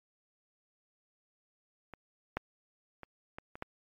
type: clicks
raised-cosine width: 0.5 ms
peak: -30 / -17 / -30 / -27 / -29 / -22 dBFS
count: 6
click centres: 1.937 / 2.37 / 3.033 / 3.385 / 3.555 / 3.624 s
effects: MP3 64 kbps